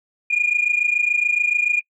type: tone pair together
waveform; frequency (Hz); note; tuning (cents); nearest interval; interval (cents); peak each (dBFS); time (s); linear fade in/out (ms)
sine; 2419 / 2446; D#7 / D#7; -49 / -30; unison; 19; -18; 0.3-1.81; 10
effects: noise-tail reverb RT60 0.1 s tail -26 dB re dry + tanh soft clip ceiling -10 dBFS

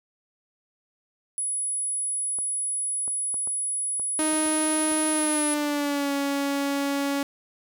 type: tone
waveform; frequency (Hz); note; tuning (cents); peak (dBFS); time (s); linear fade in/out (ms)
sine; 10200; D#9; +42; -25; 1.38-5.54; 0
type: clicks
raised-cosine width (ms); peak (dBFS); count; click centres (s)
1; -29; 8; 2.387 / 3.079 / 3.343 / 3.474 / 3.997 / 4.333 / 4.462 / 4.918
type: tone with pitch glide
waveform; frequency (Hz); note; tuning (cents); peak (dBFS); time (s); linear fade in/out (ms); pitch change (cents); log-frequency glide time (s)
sawtooth; 311.1 to 280.4; D#4 to C#4; 0 to +20; -20; 4.19-7.23; 2; -180; 5.1-6.12
effects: none

